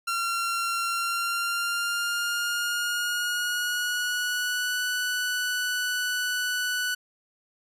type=tone with pitch glide; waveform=sawtooth; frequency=1370 to 1485.4 Hz; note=F6 to F#6; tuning=-34 to +6 cents; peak=-22 dBFS; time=0.07-6.95 s; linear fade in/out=10 ms; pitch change=+140 cents; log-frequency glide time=0.85-4.83 s; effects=resampled to 32000 Hz